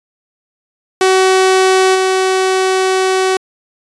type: tone with level steps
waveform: sawtooth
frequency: 377 Hz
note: F#4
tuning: 32 cents sharp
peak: -4 / -7 dBFS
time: 1.01-3.37 s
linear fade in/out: 2 ms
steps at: 1.94 s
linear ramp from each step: 20 ms
effects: resampled to 22050 Hz